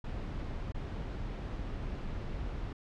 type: noise with dropouts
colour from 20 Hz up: brown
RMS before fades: -38 dBFS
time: 0.04-2.73 s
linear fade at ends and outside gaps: 5 ms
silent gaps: 0.722-0.744 s
effects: low-pass 4000 Hz 12 dB/octave